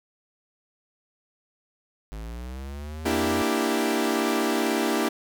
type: linear sweep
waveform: square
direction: up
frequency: 51.91 to 91.2 Hz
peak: -34 dBFS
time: 2.12-3.42 s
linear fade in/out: 0 ms
type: chord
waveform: sawtooth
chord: E half-diminished seventh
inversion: second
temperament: equal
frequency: 233.1 / 293.7 / 329.6 / 392 Hz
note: Bb3 / D4 / E4 / G4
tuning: 0 / 0 / 0 / 0 cents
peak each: -24 dBFS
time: 3.05-5.09 s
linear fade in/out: 10 ms
effects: none